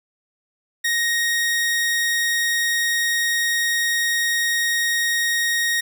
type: tone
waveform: sawtooth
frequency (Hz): 1870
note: A#6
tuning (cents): +5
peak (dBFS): -15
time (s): 0.84-5.81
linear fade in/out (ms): 10
effects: none